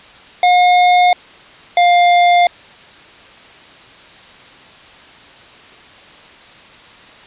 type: tone pair in turn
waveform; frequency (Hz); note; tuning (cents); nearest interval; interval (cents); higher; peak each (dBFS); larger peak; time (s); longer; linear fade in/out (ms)
square; 718 / 703.6; F5 / F5; +48 / +13; unison; 35; first; -8; neither; 0.43-1.13 / 1.77-2.47; neither; 2
effects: white hiss -40 dBFS RMS until 7.26 s + resampled to 8000 Hz